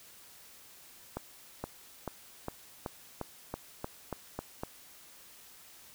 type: accelerating click train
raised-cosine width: 1 ms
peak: -21 dBFS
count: 11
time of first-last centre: 1.17-4.635 s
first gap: 470 ms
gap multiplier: 0.93
effects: white hiss -55 dBFS RMS until 5.94 s

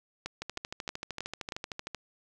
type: two click trains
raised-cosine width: 0.2 ms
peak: -19 / -18 dBFS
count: 21 / 5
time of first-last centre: 0.42-1.947 / 0.26-1.522 s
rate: 13.1 / 3.17 Hz
effects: none

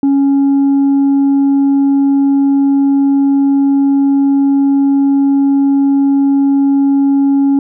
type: tone with tanh clipping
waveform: sine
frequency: 277.2 Hz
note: C#4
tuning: in tune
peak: -8 dBFS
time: 0.03-7.59 s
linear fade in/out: 2 ms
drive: 2 dB
effects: none

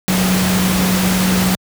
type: tone in noise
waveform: sine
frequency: 185.3 Hz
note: F#3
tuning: 3 cents sharp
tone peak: -14 dBFS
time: 0.08-1.55 s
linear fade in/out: 0 ms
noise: pink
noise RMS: -18 dBFS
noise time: 0.08-1.55 s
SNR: +1 dB
effects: high-pass 80 Hz 12 dB/octave

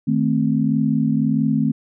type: chord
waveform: sine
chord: A diminished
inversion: second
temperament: equal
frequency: 155.56 / 220 / 261.6 Hz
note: Eb3 / A3 / C4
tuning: 0 / 0 / 0 cents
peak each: -21 / -19 / -20 dBFS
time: 0.07-1.72 s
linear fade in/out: 10 ms
effects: none

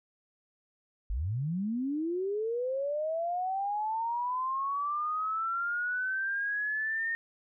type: linear sweep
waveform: sine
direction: up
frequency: 43.62 to 1841 Hz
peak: -29 dBFS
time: 1.1-7.15 s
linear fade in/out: 0 ms
effects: none

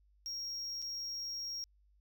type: tone with dropouts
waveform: triangle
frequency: 5588 Hz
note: F8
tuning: in tune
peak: -37 dBFS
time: 0.26-1.64 s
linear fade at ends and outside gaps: 0 ms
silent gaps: 0.819-0.824 s
effects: added 50 Hz sine -65 dBFS peak until 2 s

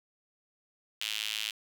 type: tone with high-pass filter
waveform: sawtooth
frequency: 107.6 Hz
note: A2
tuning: 38 cents flat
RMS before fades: -35 dBFS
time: 1.01-1.51 s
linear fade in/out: 5 ms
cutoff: 3000 Hz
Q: 3.3
effects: 9-bit

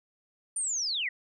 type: linear sweep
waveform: sine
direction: down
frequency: 9230 to 1845 Hz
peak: -28 dBFS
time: 0.56-1.09 s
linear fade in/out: 5 ms
effects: none

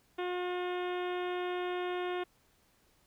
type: harmonic tone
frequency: 359 Hz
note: F4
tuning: 48 cents sharp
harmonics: 1 / 2 / 3 / 4 / 5 / 6 / 7 / 8 / 9 / 10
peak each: -34 / -40 / -44 / -46 / -48 / -50 / -51 / -52 / -53 / -54 dBFS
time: 0.18-2.24 s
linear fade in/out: 10 ms
effects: pink hiss -69 dBFS RMS until 3.06 s

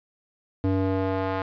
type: tone with band-pass filter sweep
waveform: square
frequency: 95.2 Hz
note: F#2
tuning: 50 cents sharp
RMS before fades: -25 dBFS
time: 0.64-1.42 s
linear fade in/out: 0 ms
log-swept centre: 280 to 930 Hz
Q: 1
effects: resampled to 11025 Hz + 9-bit

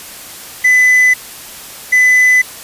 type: tone pair in turn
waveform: triangle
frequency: 2005 / 2005 Hz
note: B6 / B6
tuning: +26 / +26 cents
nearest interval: unison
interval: 0 cents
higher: neither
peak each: -4 dBFS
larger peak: neither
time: 0.64-1.14 / 1.92-2.42 s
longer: neither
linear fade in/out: 10 ms
effects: white hiss -31 dBFS RMS until 2.63 s + resampled to 32000 Hz

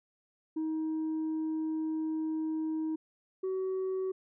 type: tone pair in turn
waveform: sine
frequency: 315.8 / 377.4 Hz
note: D#4 / F#4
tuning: +26 / +34 cents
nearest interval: minor third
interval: 308 cents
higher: second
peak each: -28 dBFS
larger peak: neither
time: 0.56-2.96 / 3.43-4.12 s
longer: first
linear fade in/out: 10 ms
effects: tanh soft clip ceiling -29 dBFS

